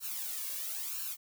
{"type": "noise with flanger", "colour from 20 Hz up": "blue", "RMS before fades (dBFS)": -38, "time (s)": [0, 1.17], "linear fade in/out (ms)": 50, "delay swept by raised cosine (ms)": [0.71, 1.81], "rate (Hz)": 1, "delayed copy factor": 0.75, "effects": []}